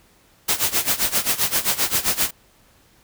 white noise with tremolo, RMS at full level -18 dBFS, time 0.48-2.31 s, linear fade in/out 10 ms, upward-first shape sine, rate 7.6 Hz, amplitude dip 85%, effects pink hiss -56 dBFS RMS until 3.03 s

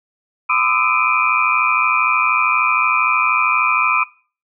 sine tone cluster, 1015 / 1210 / 1303 / 2355 / 2479 Hz, B5 / D#6 / E6 / D7 / D#7, +47 / -49 / -20 / +4 / -7 cents, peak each -20 dBFS, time 0.49-4.04 s, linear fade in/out 10 ms, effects noise-tail reverb RT60 0.4 s tail -20 dB re dry

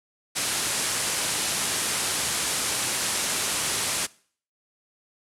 white low-pass noise, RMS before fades -27 dBFS, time 0.35-4.07 s, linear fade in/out 20 ms, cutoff 11000 Hz, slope 48 dB/octave, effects noise-tail reverb RT60 0.5 s tail -22 dB re dry + high-pass 80 Hz 12 dB/octave

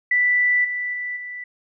sine tone with level steps, 1975.5 Hz, B6, in tune, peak -15 / -23 / -25 / -30 dBFS, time 0.11-1.44 s, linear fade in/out 5 ms, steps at 0.64 / 0.93 / 1.16 s, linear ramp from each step 10 ms, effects none

